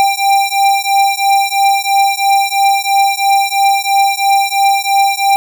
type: beating tone pair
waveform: square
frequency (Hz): 789 / 792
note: G5 / G5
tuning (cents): +11 / +18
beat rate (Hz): 3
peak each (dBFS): -13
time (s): 0-5.36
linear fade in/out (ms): 0
effects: none

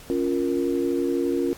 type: chord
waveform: sine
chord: Bb minor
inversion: first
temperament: equal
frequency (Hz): 277.2 / 349.2 / 466.2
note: Db4 / F4 / Bb4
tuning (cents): 0 / 0 / 0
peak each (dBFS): -25 / -24 / -28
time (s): 0.1-1.53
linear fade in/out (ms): 0
effects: pink hiss -45 dBFS RMS until 1.57 s + AAC 64 kbps

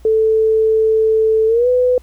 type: tone with pitch glide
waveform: sine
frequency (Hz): 440 to 499.6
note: A4 to B4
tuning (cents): 0 to +20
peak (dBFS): -10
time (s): 0.05-1.98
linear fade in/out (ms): 2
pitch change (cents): +220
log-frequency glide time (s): 1.47-1.68
effects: added 60 Hz sine -39 dBFS peak until 2.02 s + pink hiss -53 dBFS RMS until 2.02 s

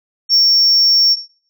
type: tone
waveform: sine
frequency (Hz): 5480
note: F8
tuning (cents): -34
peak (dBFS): -6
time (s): 0.29-1.17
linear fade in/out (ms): 50
effects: noise-tail reverb RT60 0.5 s tail -17 dB re dry + tanh soft clip ceiling -6 dBFS

